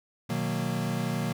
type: chord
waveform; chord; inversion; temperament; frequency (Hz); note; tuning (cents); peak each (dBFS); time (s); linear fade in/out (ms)
square; B major seventh; none; equal; 123.47 / 155.56 / 185 / 233.1; B2 / D#3 / F#3 / A#3; 0 / 0 / 0 / 0; -34; 0.29-1.33; 10
effects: none